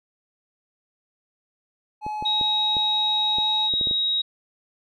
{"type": "tone with pitch glide", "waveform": "triangle", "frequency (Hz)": [850, 856.9], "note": ["G#5", "A5"], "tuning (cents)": [40, -46], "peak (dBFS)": -25, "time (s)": [2.01, 3.7], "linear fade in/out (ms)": 50, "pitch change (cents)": 14, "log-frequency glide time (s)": [3.41, 3.47]}
{"type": "clicks", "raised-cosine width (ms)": 2, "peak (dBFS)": -21, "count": 9, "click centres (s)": [2.065, 2.225, 2.412, 2.768, 3.385, 3.738, 3.812, 3.872, 3.911]}
{"type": "tone", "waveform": "sine", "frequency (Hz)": 3803, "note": "A#7", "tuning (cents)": 34, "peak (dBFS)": -20, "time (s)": [2.25, 4.22], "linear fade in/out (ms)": 10}
{"effects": []}